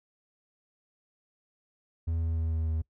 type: tone with pitch steps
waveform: triangle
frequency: 82.41 / 81.75 / 81.09 / 80.43 / 79.79 Hz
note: E2 / E2 / E2 / E2 / D#2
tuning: 0 / -14 / -28 / -42 / +44 cents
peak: -25 dBFS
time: 2.07-2.82 s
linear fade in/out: 10 ms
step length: 150 ms
effects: noise-tail reverb RT60 0.1 s tail -23 dB re dry